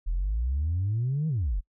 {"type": "exponential two-way sweep", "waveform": "sine", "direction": "up then down", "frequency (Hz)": [38.89, 162.6, 38.89], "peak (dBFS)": -23, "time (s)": [0.06, 1.61], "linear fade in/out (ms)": 20, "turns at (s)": 1.28, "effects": ["noise-tail reverb RT60 0.1 s tail -26 dB re dry", "tanh soft clip ceiling -21 dBFS"]}